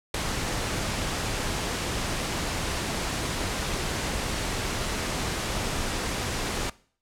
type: noise with ADSR envelope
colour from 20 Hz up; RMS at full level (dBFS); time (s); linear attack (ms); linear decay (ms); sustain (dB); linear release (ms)
pink; -24; 0.14-6.7; 4; 6; -5; 6
effects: noise-tail reverb RT60 0.5 s tail -21 dB re dry + low-pass 9000 Hz 12 dB/octave